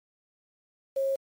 sine tone with quantisation, 542 Hz, C#5, 39 cents flat, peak -24 dBFS, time 0.96-1.16 s, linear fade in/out 10 ms, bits 8, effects MP3 96 kbps

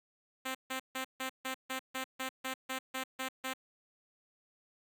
5% pulse tone bursts, 261.6 Hz, C4, in tune, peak -24 dBFS, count 13, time 0.45-3.537 s, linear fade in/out 10 ms, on 99 ms, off 150 ms, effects none

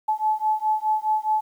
sine beating tone pair, 860 / 864.8 Hz, A5 / A5, -40 / -30 cents, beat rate 4.8 Hz, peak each -23 dBFS, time 0.08-1.41 s, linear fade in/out 10 ms, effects 9-bit

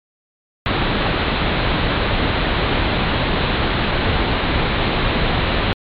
pink low-pass noise, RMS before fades -18 dBFS, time 0.66-5.73 s, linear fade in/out 0 ms, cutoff 4100 Hz, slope 96 dB/octave, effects MP3 96 kbps

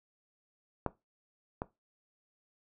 clicks, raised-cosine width 1 ms, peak -16 / -20 dBFS, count 2, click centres 0.863 / 1.619 s, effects noise-tail reverb RT60 0.2 s tail -17 dB re dry

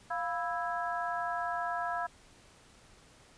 harmonic tone with a mistuned harmonic, 329.6 Hz, E4, in tune, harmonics 2 / 3 / 4 / 5, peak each -35 / -37 / -38 / -39 dBFS, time 0.1-2.07 s, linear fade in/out 10 ms, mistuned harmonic 2, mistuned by +100 cents, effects pink hiss -59 dBFS RMS until 3.37 s + resampled to 22050 Hz

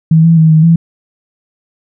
sine tone with pitch steps, 160.7 / 165.6 / 159.6 / 157.4 / 166.3 Hz, E3 / E3 / D#3 / D#3 / E3, -44 / +8 / +44 / +20 / +16 cents, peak -3 dBFS, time 0.11-0.76 s, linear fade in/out 5 ms, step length 130 ms, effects none

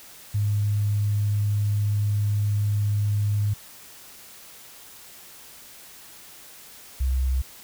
sine tone pair in turn, 103.5 / 65.07 Hz, G#2 / C2, -5 / -9 cents, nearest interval minor sixth, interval 804 cents, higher first, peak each -20 dBFS, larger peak neither, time 0.34-3.54 / 7-7.42 s, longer first, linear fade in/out 10 ms, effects white hiss -46 dBFS RMS until 7.63 s

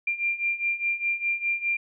sine beating tone pair, 2381 / 2385.9 Hz, D7 / D7, +23 / +27 cents, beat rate 4.9 Hz, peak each -29 / -26 dBFS, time 0.07-1.77 s, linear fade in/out 5 ms, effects none

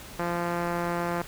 5% pulse tone with low-pass filter, 172.7 Hz, F3, 19 cents flat, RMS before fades -29 dBFS, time 0.19-1.22 s, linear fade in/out 2 ms, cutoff 1500 Hz, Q 0.51, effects pink hiss -44 dBFS RMS until 1.27 s

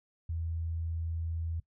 sine tone, 82.41 Hz, E2, in tune, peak -32 dBFS, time 0.29-1.6 s, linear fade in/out 5 ms, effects noise-tail reverb RT60 0.1 s tail -19 dB re dry

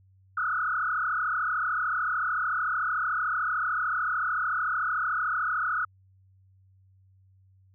sine tone with frequency modulation, 1365 Hz, F6, 40 cents flat, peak -25 dBFS, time 0.37-5.85 s, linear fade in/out 5 ms, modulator 33.5 Hz, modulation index 3.8, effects added 95 Hz sine -57 dBFS peak until 7.74 s

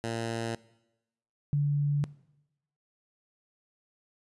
10% pulse / sine tone pair in turn, 114.7 / 144.51 Hz, A#2 / D3, -28 / -28 cents, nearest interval major third, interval 400 cents, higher second, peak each -23 dBFS, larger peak neither, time 0.04-0.55 / 1.53-2.04 s, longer neither, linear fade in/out 0 ms, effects noise-tail reverb RT60 0.9 s tail -20 dB re dry + resampled to 24000 Hz

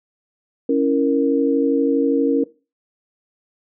sine chord, A# diminished, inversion first, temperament equal, 277.2 / 329.6 / 466.2 Hz, C#4 / E4 / A#4, 0 / 0 / 0 cents, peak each -17 / -23 / -18 dBFS, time 0.69-2.44 s, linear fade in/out 5 ms, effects noise-tail reverb RT60 0.3 s tail -19 dB re dry

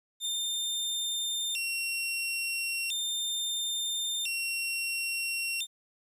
sawtooth tone with vibrato, 3143 Hz, G7, 4 cents sharp, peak -27 dBFS, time 0.2-5.67 s, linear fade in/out 50 ms, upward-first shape square, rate 0.37 Hz, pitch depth 240 cents each way, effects resampled to 32000 Hz + 11-bit

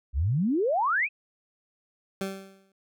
sine exponential sweep, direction up, 59 to 2637 Hz, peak -22 dBFS, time 0.13-1.09 s, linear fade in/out 50 ms
20% pulse tone with exponential decay, 193.6 Hz, G3, 21 cents flat, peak -22 dBFS, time 2.21-2.72 s, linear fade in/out 2 ms, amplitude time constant 110 ms
effects none

